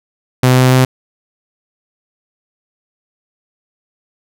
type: tone with pitch steps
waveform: sawtooth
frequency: 127.4 / 128.21 / 129.03 Hz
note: C3 / C3 / C3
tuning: -46 / -35 / -24 cents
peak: -3 dBFS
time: 0.43-0.85 s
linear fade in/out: 5 ms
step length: 140 ms
effects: none